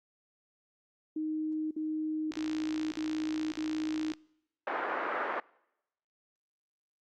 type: tone bursts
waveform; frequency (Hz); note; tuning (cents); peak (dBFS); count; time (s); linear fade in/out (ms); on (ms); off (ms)
sine; 311.1; D#4; 0; -31; 5; 1.16-4.122; 5; 550; 53
type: click train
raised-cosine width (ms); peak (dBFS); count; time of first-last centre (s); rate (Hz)
0.2; -24; 104; 2.32-4.137; 56.7
type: band-pass noise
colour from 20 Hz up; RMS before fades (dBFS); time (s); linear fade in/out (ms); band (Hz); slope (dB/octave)
white; -34; 4.67-5.4; 2; 330 to 1600; 24
effects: noise-tail reverb RT60 0.9 s tail -25 dB re dry + Opus 48 kbps